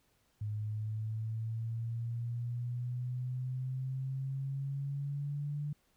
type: exponential sweep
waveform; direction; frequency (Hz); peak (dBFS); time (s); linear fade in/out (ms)
sine; up; 105.1 to 147.5; -34; 0.41-5.73; 5
effects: pink hiss -73 dBFS RMS until 5.96 s